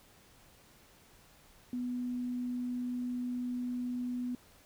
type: tone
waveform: sine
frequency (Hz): 246.9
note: B3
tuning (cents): 0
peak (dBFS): -33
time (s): 1.73-4.35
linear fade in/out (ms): 2
effects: pink hiss -61 dBFS RMS until 4.65 s